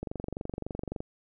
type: click train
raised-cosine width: 2 ms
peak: -21 dBFS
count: 24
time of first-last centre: 0.03-1.005 s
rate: 23.6 Hz
effects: none